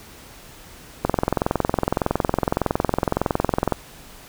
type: click train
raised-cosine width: 1 ms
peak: -4 dBFS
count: 59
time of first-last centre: 1.05-3.723 s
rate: 21.7 Hz
effects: pink hiss -44 dBFS RMS until 4.28 s